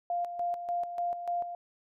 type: tone with tremolo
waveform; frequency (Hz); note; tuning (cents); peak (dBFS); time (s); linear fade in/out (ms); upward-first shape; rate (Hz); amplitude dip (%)
sine; 698.5; F5; 0; -28; 0.1-1.55; 2; square; 3.4; 60
effects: none